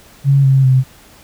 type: tone with pitch steps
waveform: sine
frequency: 138.59 / 134.41 / 130.36 Hz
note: C#3 / C3 / C3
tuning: 0 / +47 / -6 cents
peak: -7 dBFS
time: 0.24-0.84 s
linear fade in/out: 50 ms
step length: 200 ms
effects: pink hiss -44 dBFS RMS until 1.23 s